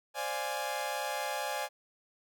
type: chord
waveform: sawtooth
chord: D half-diminished seventh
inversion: third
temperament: equal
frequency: 523.3 / 587.3 / 698.5 / 830.6 Hz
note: C5 / D5 / F5 / Ab5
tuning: 0 / 0 / 0 / 0 cents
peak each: -37 / -35 / -38 / -32 dBFS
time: 0.14-1.69 s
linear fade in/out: 50 ms
effects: none